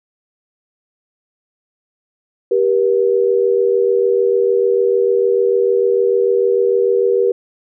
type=tone pair together; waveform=sine; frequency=392 / 478.7 Hz; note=G4 / A#4; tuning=0 / +46 cents; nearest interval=minor third; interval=346 cents; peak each=-14 dBFS; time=2.51-7.32 s; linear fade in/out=5 ms; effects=none